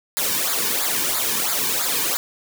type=noise with flanger; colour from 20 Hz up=white; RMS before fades=-22 dBFS; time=0.17-2.17 s; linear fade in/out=0 ms; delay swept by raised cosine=0.34 to 1.54 ms; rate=3 Hz; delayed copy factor=-0.75; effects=none